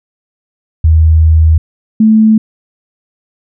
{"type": "tone pair in turn", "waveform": "sine", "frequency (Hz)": [79.7, 218.6], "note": ["D#2", "A3"], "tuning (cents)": [42, -11], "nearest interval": "octave + perfect fourth", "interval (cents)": 1747, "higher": "second", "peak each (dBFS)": -3, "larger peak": "neither", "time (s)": [[0.84, 1.58], [2, 2.38]], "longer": "first", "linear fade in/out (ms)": 5, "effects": []}